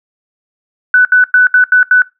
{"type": "tone bursts at uneven times", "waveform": "sine", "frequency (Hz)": 1494, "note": "F#6", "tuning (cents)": 16, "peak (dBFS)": -3, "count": 6, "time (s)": [[0.94, 1.05], [1.12, 1.24], [1.34, 1.47], [1.54, 1.64], [1.72, 1.83], [1.91, 2.02]], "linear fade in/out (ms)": 2, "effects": ["noise-tail reverb RT60 0.2 s tail -20 dB re dry"]}